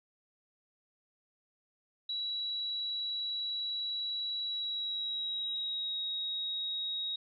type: tone with pitch glide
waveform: sine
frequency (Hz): 3910 to 3786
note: B7 to A#7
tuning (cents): -18 to +26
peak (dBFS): -33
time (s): 2.09-7.16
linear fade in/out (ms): 5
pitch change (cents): -56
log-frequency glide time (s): 4.43-6
effects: none